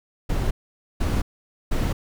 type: noise bursts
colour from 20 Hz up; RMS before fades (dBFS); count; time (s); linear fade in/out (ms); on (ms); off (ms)
brown; -22; 3; 0.29-1.93; 10; 220; 490
effects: none